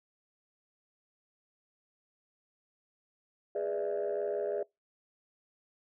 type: chord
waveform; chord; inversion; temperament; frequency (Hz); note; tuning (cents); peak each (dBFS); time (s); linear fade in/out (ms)
sine; E dominant seventh; first; just; 412 / 494.4 / 593.3 / 659.3; G#4 / B4 / D5 / E5; -14 / +2 / +18 / 0; -33 / -38 / -34 / -37; 3.55-4.63; 5
effects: noise-tail reverb RT60 0.2 s tail -26 dB re dry + tanh soft clip ceiling -25 dBFS